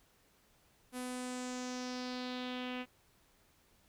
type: tone with low-pass filter sweep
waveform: sawtooth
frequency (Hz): 250.9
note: B3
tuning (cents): +28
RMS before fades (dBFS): -41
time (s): 0.92-2.86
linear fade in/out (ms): 50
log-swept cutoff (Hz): 11000 to 2700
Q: 3.3
effects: pink hiss -69 dBFS RMS until 3.88 s